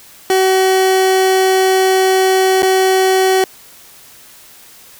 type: tone with dropouts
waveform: 30% pulse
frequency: 378 Hz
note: F#4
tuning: 37 cents sharp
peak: -7 dBFS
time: 0.3-3.44 s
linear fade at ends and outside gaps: 1 ms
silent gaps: 2.622-2.63 s
effects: white hiss -41 dBFS RMS until 4.99 s